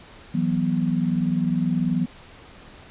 sine chord, E suspended second, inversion none, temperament equal with one note detuned, 164.81 / 185 / 244.1 Hz, E3 / F#3 / B3, 0 / 0 / -20 cents, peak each -24 dBFS, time 0.34-2.06 s, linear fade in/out 10 ms, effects pink hiss -46 dBFS RMS until 2.9 s + resampled to 8000 Hz

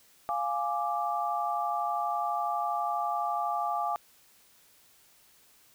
sine chord, D diminished, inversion first, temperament equal, 698.5 / 830.6 / 1174.7 Hz, F5 / Ab5 / D6, 0 / 0 / 0 cents, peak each -32 dBFS, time 0.29-3.96 s, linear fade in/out 0 ms, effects white hiss -61 dBFS RMS until 5.74 s

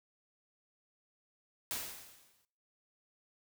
white noise with exponential decay, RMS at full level -36 dBFS, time 1.71-2.45 s, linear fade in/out 0 ms, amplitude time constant 160 ms, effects noise-tail reverb RT60 0.6 s tail -21 dB re dry

